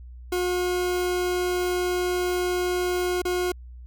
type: tone with dropouts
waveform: 40% pulse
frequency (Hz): 359.7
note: F#4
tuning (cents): -49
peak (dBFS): -22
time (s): 0.32-3.52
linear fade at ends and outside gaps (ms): 5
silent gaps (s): 3.219-3.251
effects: added 61 Hz sine -39 dBFS peak until 3.86 s